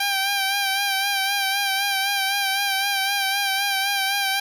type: tone with vibrato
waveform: 10% pulse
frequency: 789 Hz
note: G5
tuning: 11 cents sharp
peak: -12 dBFS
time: 0-4.4 s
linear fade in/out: 5 ms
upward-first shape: sine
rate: 3.9 Hz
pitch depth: 39 cents each way
effects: none